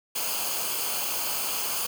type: noise with comb filter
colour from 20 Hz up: white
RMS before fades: -29 dBFS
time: 0.15-1.87 s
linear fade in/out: 10 ms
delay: 0.53 ms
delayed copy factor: -0.65
effects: none